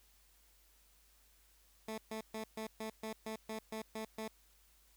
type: tone bursts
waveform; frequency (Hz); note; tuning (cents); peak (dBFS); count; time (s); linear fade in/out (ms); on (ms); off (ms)
15% pulse; 219.5; A3; -4; -34; 11; 1.88-4.28; 5; 100; 130
effects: added 50 Hz sine -69 dBFS peak until 4.96 s + white hiss -69 dBFS RMS until 4.96 s